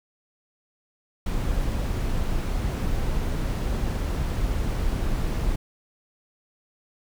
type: noise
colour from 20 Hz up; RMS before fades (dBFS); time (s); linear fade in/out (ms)
brown; -25; 1.26-5.56; 5
effects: none